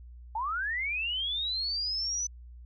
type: linear sweep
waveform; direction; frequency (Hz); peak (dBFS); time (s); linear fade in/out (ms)
sine; up; 838 to 6040; -29; 0.35-2.27; 5
effects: added 60 Hz sine -45 dBFS peak until 2.65 s